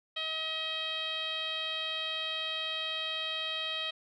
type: tone with low-pass filter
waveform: 10% pulse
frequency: 636 Hz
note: D#5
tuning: 38 cents sharp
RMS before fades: -35 dBFS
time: 0.16-3.91 s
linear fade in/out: 10 ms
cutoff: 3500 Hz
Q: 6.7
effects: none